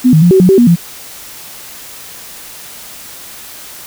sine tone with pitch steps, 251.5 / 157.4 / 174.7 / 378.8 / 182.5 / 385.3 / 239.7 / 171.1 Hz, B3 / D#3 / F3 / F#4 / F#3 / G4 / A#3 / F3, +32 / +20 / +1 / +41 / -24 / -30 / +48 / -35 cents, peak -3 dBFS, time 0.04-0.76 s, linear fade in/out 20 ms, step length 90 ms, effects white hiss -31 dBFS RMS until 3.86 s

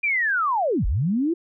sine linear two-way sweep, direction down then up, 2424 to 34.25 to 352.3 Hz, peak -19 dBFS, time 0.03-1.34 s, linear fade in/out 10 ms, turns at 0.86 s, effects none

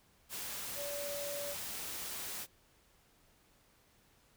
sine tone in noise, 574 Hz, D5, 40 cents flat, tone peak -40 dBFS, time 0.75-1.56 s, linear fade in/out 50 ms, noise white, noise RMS -42 dBFS, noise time 0.29-2.47 s, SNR -1 dB, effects pink hiss -68 dBFS RMS until 4.36 s

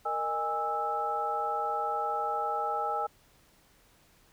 sine tone cluster, 463.8 / 616 / 819 / 1314 Hz, A#4 / D#5 / G#5 / E6, -9 / -17 / -24 / -6 cents, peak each -38 / -38 / -31 / -33 dBFS, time 0.05-3.07 s, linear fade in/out 10 ms, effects pink hiss -63 dBFS RMS until 4.32 s

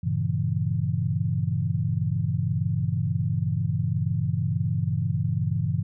sine chord, G diminished seventh, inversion none, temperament equal, 98 / 116.54 / 138.59 / 164.81 Hz, G2 / Bb2 / Db3 / Fb3, 0 / 0 / 0 / 0 cents, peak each -28 dBFS, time 0.03-5.83 s, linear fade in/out 10 ms, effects none

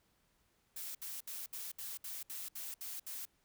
blue noise bursts, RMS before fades -44 dBFS, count 10, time 0.76-3.254 s, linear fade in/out 5 ms, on 190 ms, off 66 ms, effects pink hiss -75 dBFS RMS until 3.44 s

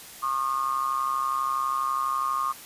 triangle ring-modulated tone, 66.1 Hz, C2, 18 cents sharp, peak -19 dBFS, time 0.22-2.53 s, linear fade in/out 20 ms, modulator 1150 Hz, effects white hiss -44 dBFS RMS until 2.65 s + resampled to 32000 Hz

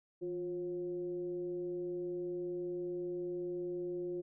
sine tone with frequency modulation, 353.9 Hz, F4, 23 cents sharp, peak -36 dBFS, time 0.21-4.22 s, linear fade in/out 20 ms, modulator 187 Hz, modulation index 0.42, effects none

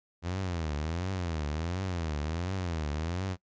sawtooth tone with vibrato, 83.7 Hz, E2, 27 cents sharp, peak -27 dBFS, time 0.22-3.37 s, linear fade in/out 50 ms, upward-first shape triangle, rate 1.4 Hz, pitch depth 260 cents each way, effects noise-tail reverb RT60 0.1 s tail -22 dB re dry + resampled to 16000 Hz

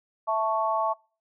sine chord, A major, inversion second, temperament equal, 659.3 / 880 / 1108.7 Hz, E5 / A5 / C#6, 0 / 0 / 0 cents, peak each -27 dBFS, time 0.27-0.94 s, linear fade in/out 20 ms, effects noise-tail reverb RT60 0.4 s tail -26 dB re dry

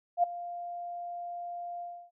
sine tone with ADSR envelope, 698.5 Hz, F5, in tune, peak -19 dBFS, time 0.17-2.11 s, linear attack 64 ms, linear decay 8 ms, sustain -17 dB, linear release 300 ms, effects none

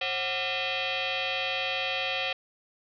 sine tone with frequency modulation, 103.83 Hz, G#2, in tune, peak -27 dBFS, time 0.01-2.33 s, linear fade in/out 5 ms, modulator 640 Hz, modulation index 5.6, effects none

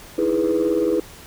sine chord, E major seventh, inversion third, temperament equal, 311.1 / 329.6 / 415.3 / 493.9 Hz, D#4 / E4 / G#4 / B4, 0 / 0 / 0 / 0 cents, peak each -25 / -20 / -21 / -21 dBFS, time 0.18-1 s, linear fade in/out 5 ms, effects tanh soft clip ceiling -11 dBFS + pink hiss -42 dBFS RMS until 1.26 s

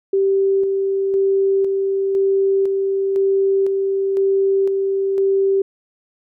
sine tone with tremolo, 390 Hz, G4, 9 cents flat, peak -13 dBFS, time 0.13-5.62 s, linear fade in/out 5 ms, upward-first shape square, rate 0.99 Hz, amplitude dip 30%, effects none

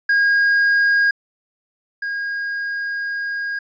triangle tone pair in turn, 1631 / 1631 Hz, G#6 / G#6, -32 / -32 cents, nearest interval unison, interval 0 cents, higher neither, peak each -11 / -20 dBFS, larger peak first, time 0.09-1.11 / 2.02-3.59 s, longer second, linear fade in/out 5 ms, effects resampled to 16000 Hz

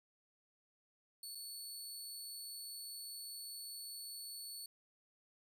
20% pulse tone with dropouts, 4435 Hz, C#8, in tune, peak -40 dBFS, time 1.23-4.66 s, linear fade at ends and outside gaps 2 ms, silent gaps 1.349-1.353 s, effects none

